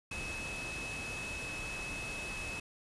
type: tone in noise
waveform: sine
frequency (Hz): 2582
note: E7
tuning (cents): -37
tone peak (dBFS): -40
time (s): 0.11-2.6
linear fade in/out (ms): 5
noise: pink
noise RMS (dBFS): -43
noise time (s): 0.11-2.6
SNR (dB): 0
effects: resampled to 24000 Hz